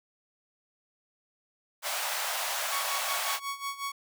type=high-pass noise; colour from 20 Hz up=pink; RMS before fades=-32 dBFS; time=1.82-3.4 s; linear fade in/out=50 ms; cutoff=600 Hz; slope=48 dB/octave
type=tone with tremolo; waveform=sawtooth; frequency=1115 Hz; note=C#6; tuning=10 cents sharp; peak=-27 dBFS; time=2.72-3.92 s; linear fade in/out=5 ms; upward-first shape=sine; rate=5.5 Hz; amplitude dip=80%
effects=none